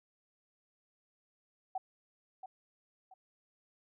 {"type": "tone with echo", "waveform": "sine", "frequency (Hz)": 756, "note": "F#5", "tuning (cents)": 37, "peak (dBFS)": -33, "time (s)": [1.75, 1.78], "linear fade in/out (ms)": 5, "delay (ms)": 680, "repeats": 2, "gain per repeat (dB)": -10, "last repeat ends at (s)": 3.14, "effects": []}